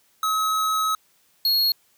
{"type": "tone pair in turn", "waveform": "square", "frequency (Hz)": [1281, 4309], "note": ["E6", "C#8"], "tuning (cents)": [-50, -50], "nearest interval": "octave + major sixth", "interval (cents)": 2100, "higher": "second", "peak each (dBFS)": [-21, -18], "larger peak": "second", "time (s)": [[0.23, 0.95], [1.45, 1.72]], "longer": "first", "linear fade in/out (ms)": 2, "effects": ["white hiss -62 dBFS RMS until 1.97 s", "high-pass 60 Hz 12 dB/octave"]}